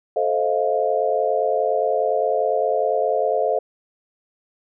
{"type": "chord", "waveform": "sine", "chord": "F dominant seventh", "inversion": "first", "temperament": "just", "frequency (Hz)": [436.5, 523.8, 628.6, 698.5], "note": ["A4", "C5", "Eb5", "F5"], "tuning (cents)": [-14, 2, 18, 0], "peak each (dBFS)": -23, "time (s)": [0.16, 3.59], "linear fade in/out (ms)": 5, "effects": []}